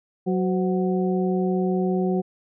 harmonic tone with a mistuned harmonic, 185.1 Hz, F#3, 1 cent sharp, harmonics 1 / 2 / 3 / 4, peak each -22 / -24 / -33 / -32 dBFS, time 0.26-2.22 s, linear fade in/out 20 ms, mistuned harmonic 3, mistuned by -120 cents, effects none

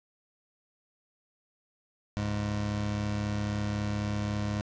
25% pulse tone pair together, 69.25 / 103.83 Hz, C#2 / G#2, -1 / 0 cents, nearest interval perfect fifth, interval 701 cents, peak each -35 / -26 dBFS, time 2.17-4.61 s, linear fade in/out 0 ms, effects resampled to 16000 Hz + 9-bit

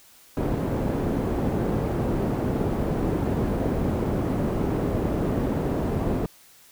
white low-pass noise, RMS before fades -25 dBFS, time 0.37-6.26 s, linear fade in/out 2 ms, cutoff 360 Hz, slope 12 dB/octave, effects white hiss -53 dBFS RMS until 6.71 s

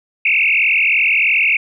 sine tone with frequency modulation, 2455 Hz, D#7, 24 cents flat, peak -11 dBFS, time 0.25-1.57 s, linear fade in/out 5 ms, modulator 43.1 Hz, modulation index 6.6, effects none

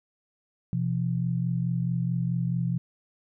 sine tone pair together, 126.16 / 170.8 Hz, B2 / F3, +37 / -38 cents, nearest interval perfect fourth, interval 525 cents, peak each -27 dBFS, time 0.73-2.78 s, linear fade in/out 0 ms, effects none

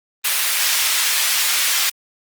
pink high-pass noise, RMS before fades -18 dBFS, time 0.24-1.9 s, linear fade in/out 10 ms, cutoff 2000 Hz, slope 12 dB/octave, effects Opus 24 kbps

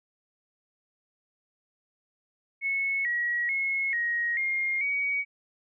sine tone with pitch steps, 2197 / 1912 / 2175 / 1885 / 2127 / 2255 Hz, C#7 / A#6 / C#7 / A#6 / C7 / C#7, -16 / +43 / -33 / +19 / +28 / +29 cents, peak -25 dBFS, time 2.61-5.25 s, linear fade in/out 50 ms, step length 440 ms, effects none

